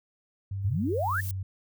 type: tone with pitch glide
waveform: sine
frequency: 98 to 95.21 Hz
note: G2 to G2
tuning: 0 to -50 cents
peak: -30 dBFS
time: 0.51-1.43 s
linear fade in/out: 5 ms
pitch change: -50 cents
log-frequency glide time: 0.65-0.94 s
type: noise with exponential growth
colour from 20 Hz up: violet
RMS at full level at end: -36 dBFS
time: 0.62-1.31 s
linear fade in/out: 1 ms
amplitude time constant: 150 ms
type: exponential sweep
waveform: sine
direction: up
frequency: 83.7 to 1864.7 Hz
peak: -26 dBFS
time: 0.64-1.21 s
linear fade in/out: 10 ms
effects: none